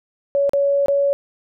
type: tone with dropouts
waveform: sine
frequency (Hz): 562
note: C#5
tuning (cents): +24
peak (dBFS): -14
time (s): 0.35-1.13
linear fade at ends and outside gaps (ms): 0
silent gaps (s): 0.494-0.534 / 0.86-0.883
effects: none